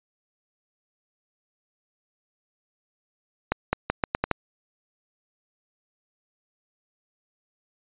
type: accelerating click train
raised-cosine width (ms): 0.5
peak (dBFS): -6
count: 7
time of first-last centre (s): 3.52-4.313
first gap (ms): 210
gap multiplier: 0.81
effects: resampled to 8000 Hz